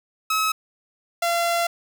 sawtooth tone pair in turn, 1285 / 684.3 Hz, E6 / F5, -45 / -35 cents, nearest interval major seventh, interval 1090 cents, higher first, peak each -16 dBFS, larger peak neither, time 0.3-0.52 / 1.22-1.67 s, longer second, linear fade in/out 5 ms, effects none

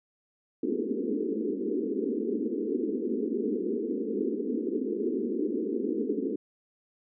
white band-pass noise, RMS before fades -30 dBFS, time 0.63-6.36 s, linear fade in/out 5 ms, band 210 to 450 Hz, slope 96 dB/octave, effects none

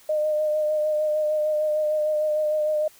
sine tone with vibrato, 610 Hz, D#5, 34 cents flat, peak -20 dBFS, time 0.09-2.88 s, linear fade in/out 5 ms, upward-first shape sine, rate 6.6 Hz, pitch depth 21 cents each way, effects white hiss -53 dBFS RMS until 2.99 s

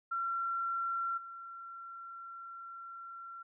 sine tone with level steps, 1363 Hz, F6, 43 cents flat, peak -32 / -44 dBFS, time 0.11-3.43 s, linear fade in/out 10 ms, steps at 1.17 s, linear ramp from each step 10 ms, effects none

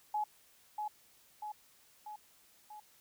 sine tone with echo, 845 Hz, G#5, 30 cents sharp, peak -31 dBFS, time 0.14-0.24 s, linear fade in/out 5 ms, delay 640 ms, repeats 4, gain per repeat -4 dB, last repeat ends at 2.8 s, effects white hiss -65 dBFS RMS until 3 s

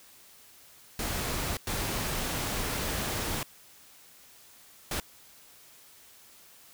pink noise bursts at uneven times, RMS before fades -32 dBFS, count 3, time 0.99-1.57 / 1.67-3.43 / 4.91-5 s, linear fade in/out 2 ms, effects white hiss -55 dBFS RMS until 6.73 s

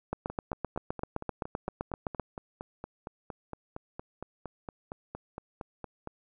two click trains, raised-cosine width 1 ms, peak -24 / -17 dBFS, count 26 / 17, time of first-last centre 0.3-6.074 / 0.13-2.197 s, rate 4.33 / 7.74 Hz, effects none

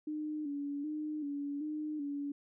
sine tone with vibrato, 294.7 Hz, D4, 6 cents sharp, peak -35 dBFS, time 0.07-2.32 s, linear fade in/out 5 ms, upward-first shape square, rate 1.3 Hz, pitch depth 56 cents each way, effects none

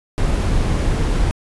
brown noise, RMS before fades -17 dBFS, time 0.18-1.31 s, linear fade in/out 0 ms, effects resampled to 24000 Hz

